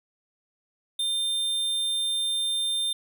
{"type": "tone", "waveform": "square", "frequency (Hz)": 3600, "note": "A7", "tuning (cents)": 39, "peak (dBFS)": -25, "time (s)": [0.99, 2.93], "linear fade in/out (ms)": 5, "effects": []}